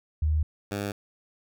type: tone pair in turn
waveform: sine / 10% pulse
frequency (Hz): 77 / 101.22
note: D#2 / G#2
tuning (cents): -17 / -44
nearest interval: perfect fourth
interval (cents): 473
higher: second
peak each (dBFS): -21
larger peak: neither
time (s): 0.22-0.43 / 0.71-0.92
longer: neither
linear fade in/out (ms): 5
effects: none